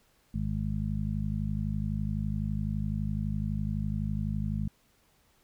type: harmonic tone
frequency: 51.91 Hz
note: G#1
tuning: in tune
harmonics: 1 / 2 / 3 / 4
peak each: -34 / -34 / -34 / -34 dBFS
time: 0.34-4.68 s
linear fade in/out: 5 ms
effects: pink hiss -67 dBFS RMS until 5.43 s